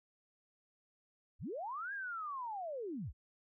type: linear two-way sweep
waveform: sine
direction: up then down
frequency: 32.21 to 1661.2 to 32.21 Hz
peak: -39 dBFS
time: 1.39-3.13 s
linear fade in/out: 50 ms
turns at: 1.93 s
effects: none